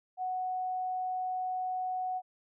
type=tone; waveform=sine; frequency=740 Hz; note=F#5; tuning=in tune; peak=-31 dBFS; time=0.17-2.22 s; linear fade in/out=50 ms; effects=none